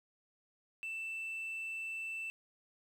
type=tone; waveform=sine; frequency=2660 Hz; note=E7; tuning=15 cents sharp; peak=-36 dBFS; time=0.83-2.3 s; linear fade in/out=0 ms; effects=tanh soft clip ceiling -37 dBFS + 11-bit